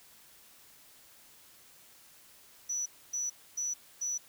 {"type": "tone bursts", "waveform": "sine", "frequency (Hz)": 5920, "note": "F#8", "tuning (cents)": 0, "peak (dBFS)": -31, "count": 4, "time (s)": [2.69, 4.18], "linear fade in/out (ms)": 10, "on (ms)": 170, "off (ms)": 270, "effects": ["white hiss -58 dBFS RMS until 4.28 s"]}